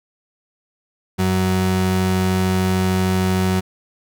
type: tone pair together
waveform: 35% pulse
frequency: 93.2 / 186.4 Hz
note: F#2 / F#3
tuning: +13 / +13 cents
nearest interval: octave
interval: 1200 cents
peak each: -18 dBFS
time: 1.18-3.61 s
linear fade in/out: 20 ms
effects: none